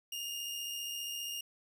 sawtooth tone with amplitude modulation, 2832 Hz, F7, 23 cents sharp, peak -33 dBFS, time 0.12-1.41 s, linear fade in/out 5 ms, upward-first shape sine, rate 75 Hz, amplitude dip 30%, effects 12-bit

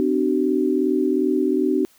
sine tone cluster, 258.8 / 301.4 / 378.4 Hz, C4 / D4 / F#4, -19 / +45 / +39 cents, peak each -22 / -21 / -21 dBFS, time 0-1.85 s, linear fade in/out 0 ms, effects white hiss -56 dBFS RMS until 1.98 s

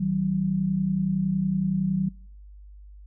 sine tone pair together, 159.21 / 190 Hz, D#3 / F#3, +40 / +46 cents, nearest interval minor third, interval 306 cents, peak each -28 / -23 dBFS, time 0-2.09 s, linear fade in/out 10 ms, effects noise-tail reverb RT60 0.6 s tail -25 dB re dry + added 50 Hz sine -43 dBFS peak until 3.06 s

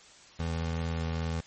25% pulse tone with pitch glide, 82.4 to 81.88 Hz, E2 to E2, 0 to -11 cents, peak -26 dBFS, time 0.39-1.41 s, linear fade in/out 10 ms, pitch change -11 cents, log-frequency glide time 0.88-1.14 s, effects white hiss -54 dBFS RMS until 1.46 s + MP3 32 kbps

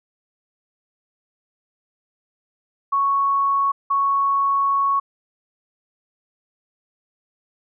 sine tone bursts at uneven times, 1108.7 Hz, C#6, in tune, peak -16 dBFS, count 2, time 2.92-3.72 / 3.9-5 s, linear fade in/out 10 ms, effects none

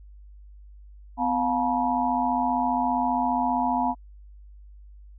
sine tone cluster, 252.3 / 709 / 867 / 962 Hz, B3 / F5 / A5 / B5, +37 / +26 / -26 / -46 cents, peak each -27 dBFS, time 1.17-3.95 s, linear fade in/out 50 ms, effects added 50 Hz sine -44 dBFS peak until 5.18 s

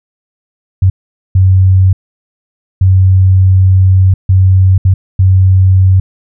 sine tone bursts at uneven times, 94.1 Hz, F#2, 30 cents sharp, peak -3 dBFS, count 6, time 0.82-0.9 / 1.35-1.93 / 2.81-4.14 / 4.29-4.78 / 4.85-4.94 / 5.19-6 s, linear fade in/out 5 ms, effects none

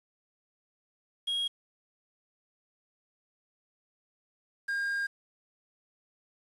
triangle tone pair in turn, 3280 / 1612.3 Hz, G#7 / G6, -22 / +48 cents, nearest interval octave, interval 1230 cents, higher first, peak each -27 dBFS, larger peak neither, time 1.27-1.48 / 4.68-5.07 s, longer second, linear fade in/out 10 ms, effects resampled to 24000 Hz + 9-bit

